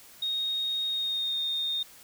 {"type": "tone with pitch glide", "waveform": "sine", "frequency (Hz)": [3729, 3673], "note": ["A#7", "A#7"], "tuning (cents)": [0, -26], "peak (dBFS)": -27, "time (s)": [0.22, 1.83], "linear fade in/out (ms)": 5, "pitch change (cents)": -26, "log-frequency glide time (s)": [0.87, 1.39], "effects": ["white hiss -52 dBFS RMS until 2.03 s"]}